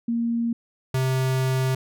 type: tone pair in turn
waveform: sine / square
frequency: 233.1 / 130.82 Hz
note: A#3 / C3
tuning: 0 / 0 cents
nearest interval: minor seventh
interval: 1000 cents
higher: first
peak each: -21 dBFS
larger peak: neither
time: 0.08-0.53 / 0.94-1.75 s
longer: second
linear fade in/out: 5 ms
effects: none